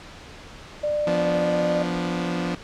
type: tone with pitch glide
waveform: sine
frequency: 595 to 600.2 Hz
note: D5 to D5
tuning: +22 to +38 cents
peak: -21 dBFS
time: 0.83-1.83 s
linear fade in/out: 10 ms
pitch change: +16 cents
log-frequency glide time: 1.38-1.47 s
type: chord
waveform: sawtooth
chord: B diminished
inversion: second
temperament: equal with one note detuned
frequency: 174.61 / 246.9 / 291.1 Hz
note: F3 / B3 / D4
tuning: 0 / 0 / -15 cents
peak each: -22 / -27 / -27 dBFS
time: 1.07-2.55 s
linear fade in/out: 2 ms
effects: pink hiss -42 dBFS RMS until 2.63 s + low-pass 5000 Hz 12 dB/octave